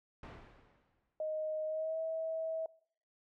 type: noise with exponential decay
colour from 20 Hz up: pink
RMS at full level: -46 dBFS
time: 0.23-1.2 s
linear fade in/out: 2 ms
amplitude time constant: 210 ms
type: tone with pitch glide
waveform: sine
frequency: 622.3 to 645.7 Hz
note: D#5 to E5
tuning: 0 to -36 cents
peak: -34 dBFS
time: 1.2-2.66 s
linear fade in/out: 2 ms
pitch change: +64 cents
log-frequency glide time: 1.66-1.99 s
effects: noise-tail reverb RT60 0.6 s tail -23 dB re dry + low-pass 2000 Hz 12 dB/octave